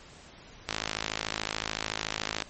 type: click train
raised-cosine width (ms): 0.2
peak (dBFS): -11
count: 94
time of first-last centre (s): 0.69-2.422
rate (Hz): 53.7
effects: pink hiss -51 dBFS RMS until 2.49 s + MP3 32 kbps